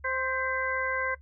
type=harmonic tone with a mistuned harmonic; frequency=523.3 Hz; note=C5; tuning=in tune; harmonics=1 / 2 / 3 / 4; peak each=-34 / -34 / -31 / -33 dBFS; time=0.04-1.15 s; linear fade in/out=10 ms; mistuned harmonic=4; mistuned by=-56 cents; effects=noise-tail reverb RT60 0.1 s tail -17 dB re dry + added 71 Hz sine -49 dBFS peak until 1.21 s